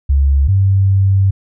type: tone pair in turn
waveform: sine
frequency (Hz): 69.3 / 97.17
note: C#2 / G2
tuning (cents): 0 / -15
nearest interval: tritone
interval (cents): 585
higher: second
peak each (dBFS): -8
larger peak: neither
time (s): 0.09-0.48 / 0.48-1.31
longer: second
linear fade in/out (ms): 10
effects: none